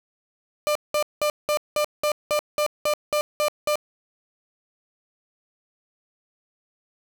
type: tone bursts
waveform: 35% pulse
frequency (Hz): 597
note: D5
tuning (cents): +28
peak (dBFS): -18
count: 12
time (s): 0.67-3.756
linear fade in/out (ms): 0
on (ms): 83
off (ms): 190
effects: 8-bit